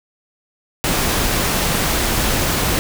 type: noise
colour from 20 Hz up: pink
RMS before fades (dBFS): -18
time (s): 0.84-2.79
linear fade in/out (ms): 0
effects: none